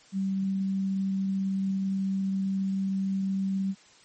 sine tone, 193.1 Hz, G3, 26 cents flat, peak -25 dBFS, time 0.12-3.75 s, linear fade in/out 50 ms, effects white hiss -56 dBFS RMS until 4.04 s + MP3 32 kbps

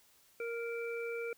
harmonic tone, 466.2 Hz, A#4, in tune, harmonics 1 / 3 / 5, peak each -37 / -46 / -44 dBFS, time 0.4-1.33 s, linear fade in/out 2 ms, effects white hiss -66 dBFS RMS until 1.37 s

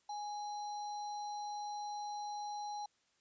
sine tone with sample-and-hold, 830.6 Hz, G#5, in tune, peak -39 dBFS, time 0.09-2.86 s, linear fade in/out 5 ms, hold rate 4900 Hz, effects white hiss -75 dBFS RMS until 3.2 s + resampled to 16000 Hz

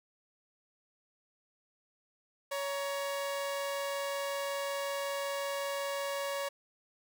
sawtooth tone pair together, 560 / 941.8 Hz, C#5 / A#5, +18 / +18 cents, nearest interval major sixth, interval 900 cents, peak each -30 / -39 dBFS, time 2.51-6.49 s, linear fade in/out 10 ms, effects none

